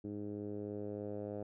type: tone with low-pass filter sweep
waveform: 10% pulse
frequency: 103.3 Hz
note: G#2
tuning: 9 cents flat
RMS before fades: -42 dBFS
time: 0.04-1.43 s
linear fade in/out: 5 ms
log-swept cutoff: 330 to 590 Hz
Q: 2.2
effects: none